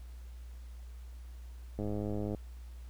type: click train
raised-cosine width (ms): 2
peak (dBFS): -24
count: 59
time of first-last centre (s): 1.79-2.348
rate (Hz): 104
effects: added 60 Hz sine -44 dBFS peak until 2.89 s + pink hiss -64 dBFS RMS until 2.89 s